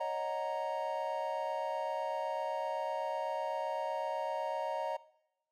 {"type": "chord", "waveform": "triangle", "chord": "D# minor seventh", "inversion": "third", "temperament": "equal", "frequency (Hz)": [554.4, 622.3, 740, 932.3], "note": ["C#5", "D#5", "F#5", "A#5"], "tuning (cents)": [0, 0, 0, 0], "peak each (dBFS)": [-38, -36, -40, -35], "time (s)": [0, 4.97], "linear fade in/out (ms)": 10, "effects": ["noise-tail reverb RT60 0.9 s tail -20 dB re dry"]}